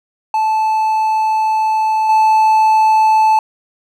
triangle tone with level steps, 873 Hz, A5, 14 cents flat, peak -10 / -6 dBFS, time 0.34-3.39 s, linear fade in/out 2 ms, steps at 2.09 s, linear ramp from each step 5 ms, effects none

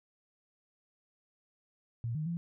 sine tone with pitch steps, 116.6 / 154.5 / 170 Hz, A#2 / D#3 / F3, +1 / -12 / -46 cents, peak -32 dBFS, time 2.04-2.37 s, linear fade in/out 0 ms, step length 110 ms, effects none

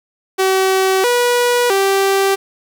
sawtooth tone with pitch steps, 380.5 / 486.1 / 390.6 Hz, F#4 / B4 / G4, +48 / -28 / -6 cents, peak -8 dBFS, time 0.38-2.36 s, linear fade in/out 20 ms, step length 660 ms, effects 7-bit

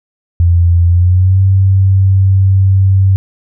sine tone with pitch glide, 86.1 to 96.09 Hz, F2 to G2, -24 to -34 cents, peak -5 dBFS, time 0.4-3.16 s, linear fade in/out 0 ms, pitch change +190 cents, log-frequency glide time 0.87-1.41 s, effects none

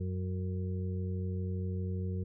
harmonic tone, 92.5 Hz, F#2, in tune, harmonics 1 / 2 / 4 / 5, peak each -33 / -39 / -45 / -47 dBFS, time 0-2.24 s, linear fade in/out 10 ms, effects none

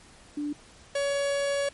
sine / 45% pulse tone pair in turn, 293.7 / 562.5 Hz, D4 / C#5, 0 / +25 cents, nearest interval major seventh, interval 1125 cents, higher second, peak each -28 / -25 dBFS, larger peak second, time 0.37-0.53 / 0.95-1.69 s, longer second, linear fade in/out 5 ms, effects pink hiss -53 dBFS RMS until 1.73 s + MP3 48 kbps

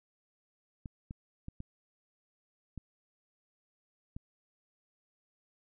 clicks, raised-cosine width 5 ms, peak -29 dBFS, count 6, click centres 0.858 / 1.109 / 1.484 / 1.604 / 2.777 / 4.165 s, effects none

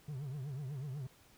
triangle tone with vibrato, 138.2 Hz, C#3, 5 cents flat, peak -37 dBFS, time 0.08-1.07 s, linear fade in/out 5 ms, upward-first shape triangle, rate 8.1 Hz, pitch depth 200 cents each way, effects pink hiss -64 dBFS RMS until 1.37 s

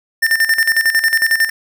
square tone with tremolo, 1800 Hz, A6, 39 cents sharp, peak -10 dBFS, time 0.22-1.5 s, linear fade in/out 10 ms, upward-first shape square, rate 11 Hz, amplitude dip 70%, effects none

